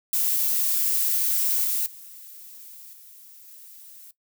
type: noise with level steps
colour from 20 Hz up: violet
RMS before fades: -23 / -25 / -44 / -48 / -46 dBFS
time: 0.13-4.11 s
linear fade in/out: 2 ms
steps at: 1.64 / 1.86 / 2.93 / 3.48 s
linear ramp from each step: 2 ms
effects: noise-tail reverb RT60 0.1 s tail -17 dB re dry